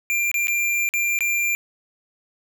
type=tone with dropouts; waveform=square; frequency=2379 Hz; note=D7; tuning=22 cents sharp; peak=-20 dBFS; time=0.1-1.55 s; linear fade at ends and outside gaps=0 ms; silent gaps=0.315-0.342 / 0.471-0.482 / 0.89-0.938 / 1.189-1.207 s; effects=none